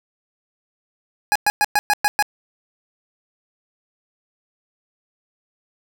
25% pulse tone bursts, 830.6 Hz, G#5, in tune, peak -10 dBFS, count 7, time 1.32-2.225 s, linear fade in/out 0 ms, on 35 ms, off 110 ms, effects none

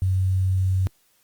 sine tone with quantisation, 93.9 Hz, F#2, 26 cents sharp, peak -18 dBFS, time 0.02-0.87 s, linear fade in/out 0 ms, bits 8, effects white hiss -63 dBFS RMS until 1.23 s + Opus 32 kbps

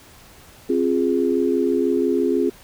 sine chord, F minor, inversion second, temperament equal with one note detuned, 265.1 / 349.2 / 415.3 Hz, C4 / F4 / Ab4, +23 / 0 / 0 cents, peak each -21 dBFS, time 0.69-2.5 s, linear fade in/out 10 ms, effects pink hiss -47 dBFS RMS until 2.63 s

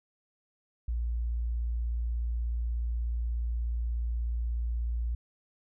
sine tone, 58.3 Hz, A#1, 1 cent sharp, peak -28 dBFS, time 0.88-5.15 s, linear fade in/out 5 ms, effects none

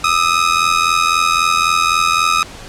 sawtooth ring-modulated tone, 1259 Hz, D#6, 20 cents sharp, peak -5 dBFS, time 0.04-2.43 s, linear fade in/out 0 ms, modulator 41.9 Hz, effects pink hiss -34 dBFS RMS until 2.68 s + low-pass 8000 Hz 12 dB/octave

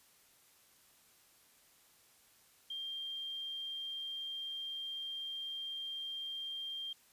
sine tone, 3188 Hz, G7, 28 cents sharp, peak -39 dBFS, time 2.7-6.93 s, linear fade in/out 5 ms, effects white hiss -66 dBFS RMS until 7.12 s + resampled to 32000 Hz

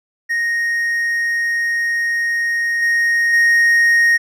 triangle tone with level steps, 1864.7 Hz, A#6, in tune, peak -14 / -11 / -8 dBFS, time 0.29-4.18 s, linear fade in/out 20 ms, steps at 2.82 / 3.33 s, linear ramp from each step 5 ms, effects none

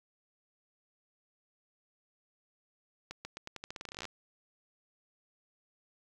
accelerating click train, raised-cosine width 0.2 ms, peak -24 dBFS, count 20, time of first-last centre 3.11-4.053 s, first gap 140 ms, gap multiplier 0.86, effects 10-bit

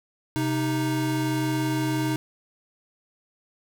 square tone pair together, 130.81 / 311.1 Hz, C3 / D#4, 0 / 0 cents, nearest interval octave + minor third, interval 1500 cents, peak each -28 / -26 dBFS, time 0.36-2.16 s, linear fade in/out 0 ms, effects 8-bit

